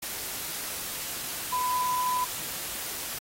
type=tone in noise; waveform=sine; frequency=1000 Hz; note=B5; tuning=21 cents sharp; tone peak=-25 dBFS; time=1.52-2.25 s; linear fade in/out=10 ms; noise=white; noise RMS=-35 dBFS; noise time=0.02-3.19 s; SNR=+7 dB; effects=AAC 48 kbps